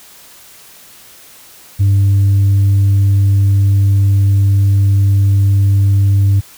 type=tone; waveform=sine; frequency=99 Hz; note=G2; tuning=18 cents sharp; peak=-5 dBFS; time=1.79-6.41 s; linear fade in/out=20 ms; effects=tanh soft clip ceiling -6 dBFS + white hiss -40 dBFS RMS until 6.57 s